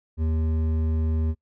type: tone with hard clipping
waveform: triangle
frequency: 79.5 Hz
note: D#2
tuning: 38 cents sharp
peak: -23 dBFS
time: 0.17-1.35 s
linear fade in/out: 50 ms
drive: 13 dB
effects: noise-tail reverb RT60 0.1 s tail -24 dB re dry